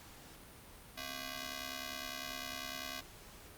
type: ring-modulated tone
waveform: 5% pulse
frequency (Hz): 450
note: A4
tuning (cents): +39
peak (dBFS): -27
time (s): 0.97-3.01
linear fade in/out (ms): 10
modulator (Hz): 190
effects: pink hiss -55 dBFS RMS until 3.57 s + Opus 48 kbps